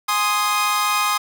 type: chord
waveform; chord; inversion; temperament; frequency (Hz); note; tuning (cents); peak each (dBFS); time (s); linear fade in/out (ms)
sawtooth; Ab major; none; equal; 830.6 / 1046.5 / 1244.5; Ab5 / C6 / Eb6; 0 / 0 / 0; -22 / -19 / -16; 0.08-1.18; 10
effects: none